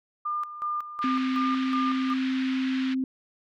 sine tone with tremolo, 1203 Hz, D6, 41 cents sharp, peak -26 dBFS, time 0.25-2.14 s, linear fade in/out 10 ms, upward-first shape square, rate 2.7 Hz, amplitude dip 70%
pink band-pass noise, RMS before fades -39 dBFS, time 1.01-2.95 s, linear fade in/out 20 ms, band 1400 to 3700 Hz, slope 24 dB/octave
sine tone with pitch glide, 260 to 261.7 Hz, C4 to C4, -11 to 0 cents, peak -24 dBFS, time 1.04-3.04 s, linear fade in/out 2 ms, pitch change +11 cents, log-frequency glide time 1.34-1.44 s
effects none

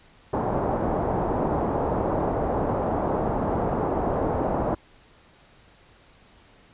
white low-pass noise, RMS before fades -25 dBFS, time 0.33-4.75 s, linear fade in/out 5 ms, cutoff 850 Hz, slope 24 dB/octave, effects pink hiss -55 dBFS RMS until 6.73 s + resampled to 8000 Hz

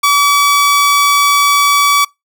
sawtooth tone, 1144 Hz, D6, 46 cents flat, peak -4 dBFS, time 0.03-2.05 s, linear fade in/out 10 ms, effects noise-tail reverb RT60 0.2 s tail -25 dB re dry

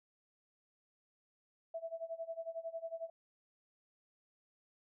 sine tone with tremolo, 659.3 Hz, E5, in tune, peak -37 dBFS, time 1.74-3.1 s, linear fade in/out 5 ms, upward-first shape sine, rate 11 Hz, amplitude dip 90%, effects none

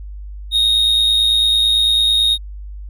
triangle tone with amplitude modulation, 3729 Hz, A#7, in tune, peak -8 dBFS, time 0.51-2.38 s, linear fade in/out 50 ms, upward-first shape sine, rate 109 Hz, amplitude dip 45%, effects added 50 Hz sine -28 dBFS peak until 2.89 s

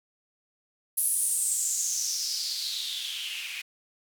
blue noise with band-pass filter sweep, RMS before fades -30 dBFS, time 0.97-3.62 s, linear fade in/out 10 ms, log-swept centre 11000 to 2400 Hz, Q 5.7, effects none

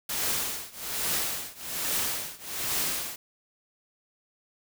white noise with tremolo, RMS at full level -27 dBFS, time 0.09-3.16 s, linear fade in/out 5 ms, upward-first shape triangle, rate 1.2 Hz, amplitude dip 95%, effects none

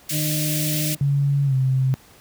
white high-pass noise, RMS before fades -26 dBFS, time 0.09-0.95 s, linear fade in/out 5 ms, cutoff 2000 Hz, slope 24 dB/octave
harmonic tone, 152.6 Hz, D#3, 33 cents flat, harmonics 1 / 2 / 4, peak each -23 / -29 / -35 dBFS, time 0.1-0.97 s, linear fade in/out 50 ms
sine tone with pitch glide, 140.9 to 131.46 Hz, C#3 to C3, +29 to +9 cents, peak -16 dBFS, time 1.01-1.94 s, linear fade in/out 0 ms, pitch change -120 cents, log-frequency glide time 1.45-1.54 s
effects pink hiss -50 dBFS RMS until 2.2 s + high-pass 60 Hz 12 dB/octave

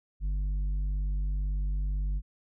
sine tone with tanh clipping, 49 Hz, G1, in tune, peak -28 dBFS, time 0.2-2.22 s, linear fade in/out 50 ms, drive 6 dB, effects none

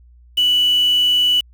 sine tone with quantisation, 2960 Hz, F#7, in tune, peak -12 dBFS, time 0.37-1.41 s, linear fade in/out 10 ms, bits 5, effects added 60 Hz sine -44 dBFS peak until 1.53 s

